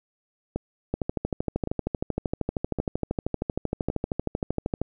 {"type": "two click trains", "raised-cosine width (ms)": 2, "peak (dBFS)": [-12, -14], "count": [51, 4], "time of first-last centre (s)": [[0.94, 4.816], [0.56, 3.901]], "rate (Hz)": [12.9, 0.898], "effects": []}